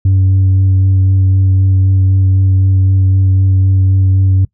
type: tone with vibrato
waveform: sine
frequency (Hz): 95.2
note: F#2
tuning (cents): +50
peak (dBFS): -4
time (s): 0.05-4.45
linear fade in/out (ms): 5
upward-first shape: sine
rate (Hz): 3.9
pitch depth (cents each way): 12
effects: noise-tail reverb RT60 0.1 s tail -23 dB re dry + tanh soft clip ceiling -5 dBFS